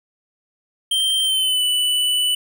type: tone with pitch glide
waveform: square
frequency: 3145 to 2977 Hz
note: G7 to F#7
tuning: +5 to +10 cents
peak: -17 dBFS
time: 0.91-2.35 s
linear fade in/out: 5 ms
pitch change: -95 cents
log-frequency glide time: 1.21-1.63 s
effects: none